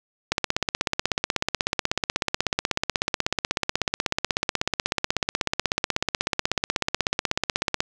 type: click train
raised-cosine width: 0.2 ms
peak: -4 dBFS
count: 123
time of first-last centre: 0.32-7.805 s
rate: 16.3 Hz
effects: none